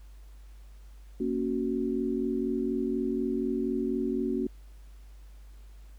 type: chord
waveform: sine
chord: F# major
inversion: first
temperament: equal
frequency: 233.1 / 277.2 / 370 Hz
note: A#3 / C#4 / F#4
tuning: 0 / 0 / 0 cents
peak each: -31 dBFS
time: 1.2-4.47 s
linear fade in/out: 5 ms
effects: added 50 Hz sine -46 dBFS peak until 5.98 s + pink hiss -64 dBFS RMS until 5.98 s